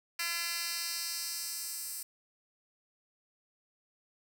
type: tone with high-pass filter sweep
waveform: 10% pulse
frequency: 339.9 Hz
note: F4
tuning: 47 cents flat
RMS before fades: -37 dBFS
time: 0.19-2.03 s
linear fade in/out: 5 ms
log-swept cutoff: 2600 to 8800 Hz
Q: 1.1
effects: none